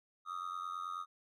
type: tone with amplitude modulation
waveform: triangle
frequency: 1244.5 Hz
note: D#6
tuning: in tune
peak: -33 dBFS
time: 0.25-1.06 s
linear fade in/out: 50 ms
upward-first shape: sine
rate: 89.4 Hz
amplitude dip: 90%
effects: none